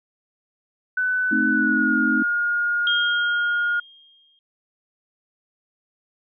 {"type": "tone with pitch glide", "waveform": "sine", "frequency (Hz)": [1500, 1426.5], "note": ["F#6", "F6"], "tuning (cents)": [23, 36], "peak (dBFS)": -19, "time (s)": [0.97, 3.8], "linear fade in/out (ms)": 5, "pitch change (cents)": -87, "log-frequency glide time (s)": [1.49, 1.98]}
{"type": "chord", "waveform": "sine", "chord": "A diminished", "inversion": "none", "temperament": "equal", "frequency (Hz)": [220, 261.6, 311.1], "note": ["A3", "C4", "Eb4"], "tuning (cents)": [0, 0, 0], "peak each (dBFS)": -24, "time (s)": [1.31, 2.23], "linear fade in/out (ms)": 10}
{"type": "tone with exponential decay", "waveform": "sine", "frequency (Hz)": 3226, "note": "G7", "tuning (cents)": 49, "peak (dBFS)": -19, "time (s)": [2.87, 4.39], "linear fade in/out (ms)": 1, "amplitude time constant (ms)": 330}
{"effects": []}